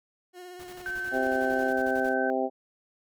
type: tone with vibrato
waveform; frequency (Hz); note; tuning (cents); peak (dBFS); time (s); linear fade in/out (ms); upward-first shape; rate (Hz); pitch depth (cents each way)
30% pulse; 360; F#4; -47; -39; 0.33-1.73; 50; sine; 17; 26
type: noise with tremolo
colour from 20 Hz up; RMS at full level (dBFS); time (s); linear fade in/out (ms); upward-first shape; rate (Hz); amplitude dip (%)
pink; -47; 0.59-2.14; 10; square; 11; 70
type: tone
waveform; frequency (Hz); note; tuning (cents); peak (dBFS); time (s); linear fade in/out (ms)
sine; 1540; G6; -31; -30; 0.86-2.3; 0
type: harmonic tone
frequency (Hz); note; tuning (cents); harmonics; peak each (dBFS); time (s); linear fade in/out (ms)
130.81; C3; 0; 2 / 3 / 4 / 5 / 6; -31 / -31 / -31 / -31 / -31; 1.11-2.5; 50
effects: none